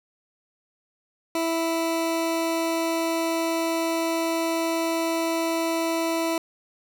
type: tone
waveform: 20% pulse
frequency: 329.6 Hz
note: E4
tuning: in tune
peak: -18 dBFS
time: 1.35-6.38 s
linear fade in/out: 2 ms
effects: none